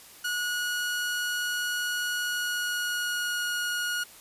sawtooth tone with pitch glide, 1455 to 1442.4 Hz, F#6 to F#6, -29 to -45 cents, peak -24 dBFS, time 0.24-4.04 s, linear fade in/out 10 ms, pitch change -16 cents, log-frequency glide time 2.15-3.48 s, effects white hiss -50 dBFS RMS until 4.2 s + resampled to 32000 Hz

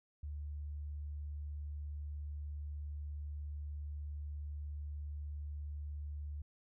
sine tone, 73.6 Hz, D2, 4 cents sharp, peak -40 dBFS, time 0.23-6.42 s, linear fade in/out 5 ms, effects none

